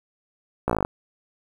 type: slowing click train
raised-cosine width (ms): 1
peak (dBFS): -8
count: 10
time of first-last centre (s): 0.68-0.849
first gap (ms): 16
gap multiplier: 1.04
effects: 7-bit